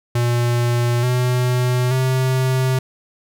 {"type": "tone with pitch steps", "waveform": "square", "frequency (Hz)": [120, 124.95, 130.11], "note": ["B2", "B2", "C3"], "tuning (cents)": [-49, 21, -9], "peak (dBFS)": -16, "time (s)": [0.15, 2.79], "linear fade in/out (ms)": 5, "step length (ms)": 880, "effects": []}